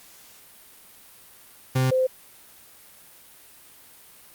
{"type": "tone pair in turn", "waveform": ["40% pulse", "sine"], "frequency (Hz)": [129.8, 517], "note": ["C3", "C5"], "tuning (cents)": [-13, -21], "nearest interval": "2 octaves", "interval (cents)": 2392, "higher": "second", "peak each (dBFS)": -18, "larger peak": "neither", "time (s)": [[1.75, 1.91], [1.91, 2.07]], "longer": "neither", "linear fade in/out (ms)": 10, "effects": ["white hiss -50 dBFS RMS until 4.34 s", "Opus 48 kbps"]}